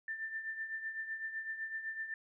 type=tone with tremolo; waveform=sine; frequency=1782 Hz; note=A6; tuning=22 cents sharp; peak=-35 dBFS; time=0.08-2.14 s; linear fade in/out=2 ms; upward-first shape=triangle; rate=7.9 Hz; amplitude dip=70%; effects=none